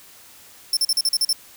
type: tone bursts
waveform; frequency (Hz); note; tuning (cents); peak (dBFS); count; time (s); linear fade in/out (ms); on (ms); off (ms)
sawtooth; 5350; E8; +25; -14; 8; 0.73-1.329; 2; 39; 41
effects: white hiss -47 dBFS RMS until 1.56 s